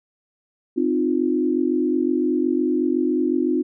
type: tone cluster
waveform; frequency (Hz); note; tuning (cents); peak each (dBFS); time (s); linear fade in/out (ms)
sine; 259.3 / 307.3 / 353; C4 / D#4 / F4; -15 / -21 / +19; -22; 0.76-3.63; 20
effects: none